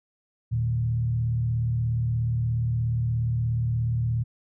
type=tone with frequency modulation; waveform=sine; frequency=116.54 Hz; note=A#2; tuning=in tune; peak=-22 dBFS; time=0.51-4.24 s; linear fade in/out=20 ms; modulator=36.9 Hz; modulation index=0.59; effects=none